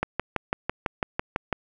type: click train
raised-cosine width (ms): 0.5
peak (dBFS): -9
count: 10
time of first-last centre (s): 0.03-1.528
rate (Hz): 6.01
effects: none